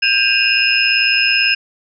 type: tone cluster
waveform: sine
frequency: 1594 / 2487 / 2711 / 2829 / 5130 Hz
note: G6 / D#7 / E7 / F7 / E8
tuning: +28 / -1 / +48 / +22 / -48 cents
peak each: -18 dBFS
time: 0.02-1.55 s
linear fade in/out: 10 ms
effects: none